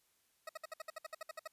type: tone bursts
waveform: 20% pulse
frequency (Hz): 635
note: D#5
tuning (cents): +35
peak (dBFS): -37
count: 13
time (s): 0.47-1.476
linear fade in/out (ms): 5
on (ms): 22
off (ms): 60
effects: white hiss -75 dBFS RMS until 1.52 s + resampled to 32000 Hz